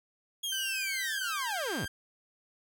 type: linear sweep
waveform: sawtooth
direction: down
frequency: 3322 to 55.1 Hz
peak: -29 dBFS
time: 0.43-1.86 s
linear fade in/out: 10 ms
type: tone with pitch glide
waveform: sawtooth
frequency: 1565 to 1592.4 Hz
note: G6 to G6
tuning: -3 to +27 cents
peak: -33 dBFS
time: 0.52-1.88 s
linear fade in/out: 5 ms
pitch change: +30 cents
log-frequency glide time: 1.21-1.5 s
effects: none